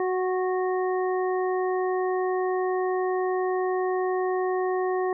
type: harmonic tone with a mistuned harmonic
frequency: 370 Hz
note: F#4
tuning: in tune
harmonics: 1 / 2 / 3 / 5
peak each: -24 / -30 / -34 / -38 dBFS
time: 0-5.13 s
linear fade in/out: 2 ms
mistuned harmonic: 3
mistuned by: -20 cents
effects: none